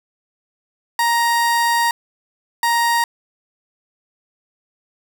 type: tone bursts at uneven times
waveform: 30% pulse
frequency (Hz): 937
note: A#5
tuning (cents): +9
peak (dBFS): -12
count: 2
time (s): 0.99-1.91 / 2.63-3.04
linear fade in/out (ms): 2
effects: none